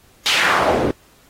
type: noise with band-pass filter sweep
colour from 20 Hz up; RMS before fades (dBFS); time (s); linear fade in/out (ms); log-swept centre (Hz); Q
pink; -17; 0.26-0.91; 0; 3800 to 270; 1.9
effects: pink hiss -53 dBFS RMS until 1.29 s + AAC 48 kbps